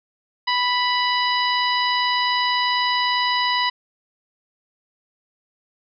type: harmonic tone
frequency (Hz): 987.8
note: B5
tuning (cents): 0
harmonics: 1 / 2 / 3 / 4 / 5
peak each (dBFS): -21 / -24 / -26 / -27 / -28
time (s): 0.47-3.7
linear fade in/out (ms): 10
effects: none